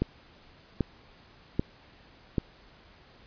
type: click train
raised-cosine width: 3 ms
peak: -12 dBFS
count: 4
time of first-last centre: 0.02-2.382 s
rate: 1.27 Hz
effects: pink hiss -56 dBFS RMS until 3.26 s + resampled to 11025 Hz